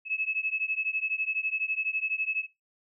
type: beating tone pair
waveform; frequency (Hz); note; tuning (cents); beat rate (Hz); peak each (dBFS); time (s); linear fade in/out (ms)
sine; 2584 / 2596; E7 / E7; -35 / -27; 12; -30 / -31; 0.05-2.47; 50
effects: noise-tail reverb RT60 0.2 s tail -18 dB re dry